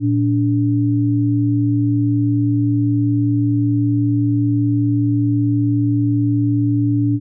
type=tone pair together; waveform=sine; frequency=114.85 / 289.6 Hz; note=A#2 / D4; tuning=-25 / -24 cents; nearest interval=octave + major third; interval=1601 cents; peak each=-16 dBFS; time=0-7.2 s; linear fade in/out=50 ms; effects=none